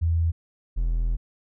sine / triangle tone pair in turn, 83.1 / 41.55 Hz, E2 / E1, +15 / +15 cents, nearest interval octave, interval 1200 cents, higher first, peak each -19 dBFS, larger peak neither, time 0.01-0.32 / 0.76-1.17 s, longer second, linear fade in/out 20 ms, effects none

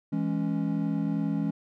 triangle chord, C# minor, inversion first, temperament equal, 164.81 / 207.7 / 277.2 Hz, E3 / G#3 / C#4, 0 / 0 / 0 cents, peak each -28 dBFS, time 0.12-1.51 s, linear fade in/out 10 ms, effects none

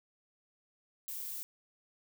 violet noise, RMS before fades -41 dBFS, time 1.08-1.43 s, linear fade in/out 0 ms, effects none

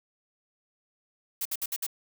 blue noise bursts, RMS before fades -31 dBFS, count 5, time 1.41-1.866 s, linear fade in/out 5 ms, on 44 ms, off 59 ms, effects none

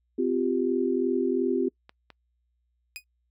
sine chord, C suspended fourth, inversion none, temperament equal with one note detuned, 257.9 / 349.2 / 392 Hz, C4 / F4 / G4, -25 / 0 / 0 cents, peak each -27 dBFS, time 0.18-1.69 s, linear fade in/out 10 ms
clicks, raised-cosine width 0.3 ms, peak -30 dBFS, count 2, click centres 1.894 / 2.103 s
sawtooth tone with exponential decay, 2489 Hz, D#7, in tune, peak -28 dBFS, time 2.96-3.04 s, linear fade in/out 0 ms, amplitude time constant 16 ms
effects noise-tail reverb RT60 0.1 s tail -26 dB re dry + added 60 Hz sine -70 dBFS peak until 3.3 s

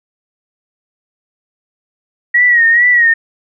sine tone with vibrato, 1900 Hz, A#6, 33 cents sharp, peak -6 dBFS, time 2.34-3.14 s, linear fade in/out 10 ms, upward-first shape sine, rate 2.3 Hz, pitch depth 68 cents each way, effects none

